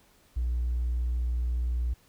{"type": "tone with hard clipping", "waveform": "sine", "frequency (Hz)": 60.4, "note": "B1", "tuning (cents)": -38, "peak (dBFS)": -26, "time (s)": [0.36, 1.94], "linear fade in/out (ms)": 10, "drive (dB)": 1, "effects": ["pink hiss -62 dBFS RMS until 2.08 s"]}